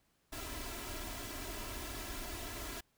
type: noise with comb filter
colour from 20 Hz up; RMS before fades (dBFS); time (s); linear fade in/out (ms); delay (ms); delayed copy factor
pink; -43; 0.32-2.81; 10; 3; +0.75
effects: pink hiss -75 dBFS RMS until 2.97 s